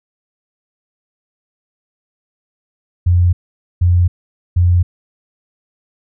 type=tone bursts; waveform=sine; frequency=88.3 Hz; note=F2; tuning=20 cents sharp; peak=-8 dBFS; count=3; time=3.06-4.83 s; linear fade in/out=10 ms; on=270 ms; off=480 ms; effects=none